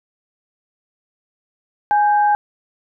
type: tone pair together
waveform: sine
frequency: 830.6 / 1568 Hz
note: G#5 / G6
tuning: 0 / 0 cents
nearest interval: major seventh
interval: 1100 cents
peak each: -12 / -24 dBFS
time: 1.91-2.35 s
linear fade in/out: 0 ms
effects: none